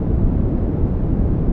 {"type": "low-pass noise", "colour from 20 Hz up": "pink", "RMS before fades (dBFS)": -17, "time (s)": [0, 1.52], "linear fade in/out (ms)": 2, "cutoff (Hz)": 280, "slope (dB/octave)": 12, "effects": []}